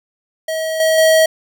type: tone with level steps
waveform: square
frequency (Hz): 639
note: D#5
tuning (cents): +46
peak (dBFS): -19 / -12 / -9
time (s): 0.48-1.26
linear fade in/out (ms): 5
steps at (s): 0.8 / 0.98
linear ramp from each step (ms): 2
effects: none